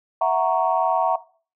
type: chord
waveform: sine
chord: F# dominant seventh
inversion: third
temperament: equal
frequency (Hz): 659.3 / 740 / 932.3 / 1108.7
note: E5 / F#5 / A#5 / C#6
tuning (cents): 0 / 0 / 0 / 0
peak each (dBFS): -21 / -21 / -22 / -25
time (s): 0.21-1.16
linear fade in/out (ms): 5
effects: noise-tail reverb RT60 0.4 s tail -18 dB re dry + tanh soft clip ceiling -6 dBFS